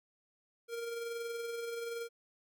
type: tone with amplitude modulation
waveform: square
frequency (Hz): 466.2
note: A#4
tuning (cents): 0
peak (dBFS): -37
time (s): 0.68-2.09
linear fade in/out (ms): 50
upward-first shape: sine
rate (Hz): 21.1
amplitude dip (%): 35
effects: none